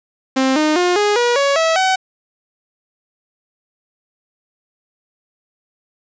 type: tone with pitch steps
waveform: sawtooth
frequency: 264 / 306.8 / 356.5 / 414.3 / 481.4 / 559.4 / 650 / 755.4 Hz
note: C4 / D#4 / F4 / G#4 / B4 / C#5 / E5 / F#5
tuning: +16 / -24 / +36 / -4 / -44 / +16 / -24 / +36 cents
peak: -9 dBFS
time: 0.36-1.96 s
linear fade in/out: 10 ms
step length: 200 ms
effects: resampled to 16000 Hz + 8-bit